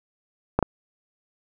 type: clicks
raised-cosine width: 1 ms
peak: -5 dBFS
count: 2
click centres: 0.59 / 0.627 s
effects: none